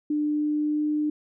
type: tone with pitch glide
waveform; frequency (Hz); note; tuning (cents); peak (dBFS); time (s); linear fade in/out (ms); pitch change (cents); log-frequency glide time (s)
sine; 298.7 to 301; D4 to D4; +29 to +43; -22; 0.1-1.1; 5; +14; 0.28-0.91
effects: none

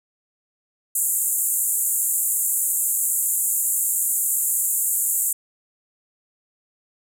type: band-pass noise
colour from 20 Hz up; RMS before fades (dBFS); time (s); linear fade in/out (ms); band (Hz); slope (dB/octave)
pink; -22; 0.95-5.33; 5; 7100 to 15000; 96
effects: none

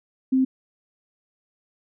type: tone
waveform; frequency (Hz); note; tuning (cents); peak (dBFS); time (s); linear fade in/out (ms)
sine; 261.6; C4; 0; -16; 0.32-0.45; 10
effects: none

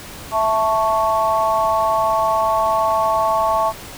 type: chord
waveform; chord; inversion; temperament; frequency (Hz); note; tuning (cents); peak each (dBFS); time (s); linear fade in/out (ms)
sine; A major; second; equal; 659.3 / 880 / 1108.7; E5 / A5 / C#6; 0 / 0 / 0; -19; 0.31-3.73; 50
effects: pink hiss -35 dBFS RMS until 3.97 s

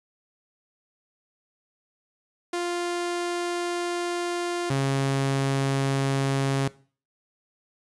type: tone pair in turn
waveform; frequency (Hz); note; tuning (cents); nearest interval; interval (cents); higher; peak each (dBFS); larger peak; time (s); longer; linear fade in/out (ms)
sawtooth; 349.2 / 136.51; F4 / C#3; 0 / -26; octave + major third; 1626; first; -22 / -18; second; 2.53-4.7 / 4.7-6.68; first; 5
effects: noise-tail reverb RT60 0.4 s tail -19 dB re dry + resampled to 24000 Hz

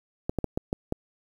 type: clicks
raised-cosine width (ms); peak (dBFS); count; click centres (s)
2; -13; 6; 0.295 / 0.387 / 0.443 / 0.575 / 0.729 / 0.924
effects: 8-bit

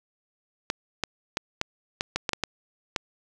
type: clicks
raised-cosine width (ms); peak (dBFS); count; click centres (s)
0.2; -8; 10; 0.701 / 1.037 / 1.371 / 1.614 / 2.009 / 2.16 / 2.292 / 2.333 / 2.437 / 2.962
effects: none

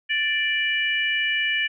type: harmonic tone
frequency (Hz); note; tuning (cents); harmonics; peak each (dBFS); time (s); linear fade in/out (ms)
587.3; D5; 0; 3 / 4 / 5; -24 / -25 / -26; 0.09-1.68; 20
effects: none

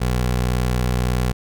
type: tone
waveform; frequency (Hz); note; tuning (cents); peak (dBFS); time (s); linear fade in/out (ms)
20% pulse; 61.74; B1; 0; -13; 0-1.33; 20
effects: none

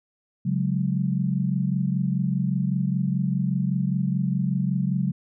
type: chord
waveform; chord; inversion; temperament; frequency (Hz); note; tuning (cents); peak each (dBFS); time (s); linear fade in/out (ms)
sine; C# suspended fourth; none; equal with one note detuned; 138.59 / 182.66 / 207.7; C#3 / F#3 / G#3; 0 / -22 / 0; -25 / -24 / -29; 0.45-5.12; 10
effects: none

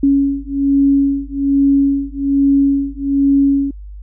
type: beating tone pair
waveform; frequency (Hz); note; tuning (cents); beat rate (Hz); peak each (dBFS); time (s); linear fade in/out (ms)
sine; 277.2 / 278.4; C#4 / C#4; 0 / +8; 1.2; -14; 0.03-3.71; 5
effects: added 50 Hz sine -29 dBFS peak until 4.02 s

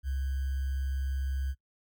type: tone with sample-and-hold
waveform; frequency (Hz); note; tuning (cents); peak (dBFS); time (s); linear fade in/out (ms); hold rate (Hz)
sine; 67.1; C2; +44; -29; 0.03-1.55; 50; 1575
effects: noise-tail reverb RT60 0.1 s tail -21 dB re dry

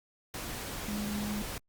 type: tone in noise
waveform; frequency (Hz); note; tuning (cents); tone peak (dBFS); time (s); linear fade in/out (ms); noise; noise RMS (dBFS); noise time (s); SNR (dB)
sine; 207.7; G#3; 0; -33; 0.88-1.42; 2; pink; -39; 0.34-1.58; +3
effects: Opus 48 kbps

